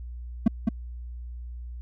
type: tone with echo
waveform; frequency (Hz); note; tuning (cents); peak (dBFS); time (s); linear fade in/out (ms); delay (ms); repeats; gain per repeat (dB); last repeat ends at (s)
triangle; 223.1; A3; +24; -12; 0.46-0.48; 5; 210; 1; -4; 0.69
effects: added 60 Hz sine -35 dBFS peak until 1.81 s